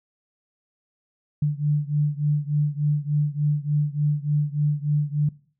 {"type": "beating tone pair", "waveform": "sine", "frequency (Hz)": [146.6, 150], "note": ["D3", "D3"], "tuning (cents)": [-3, 37], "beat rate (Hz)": 3.4, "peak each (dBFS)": [-22, -24], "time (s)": [1.42, 5.29], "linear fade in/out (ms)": 5, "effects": ["noise-tail reverb RT60 0.5 s tail -22 dB re dry"]}